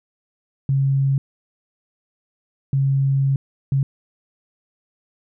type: tone bursts at uneven times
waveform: sine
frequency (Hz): 136.6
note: C#3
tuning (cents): -25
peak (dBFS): -15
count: 3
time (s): 0.69-1.18 / 2.73-3.36 / 3.72-3.83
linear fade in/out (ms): 2
effects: none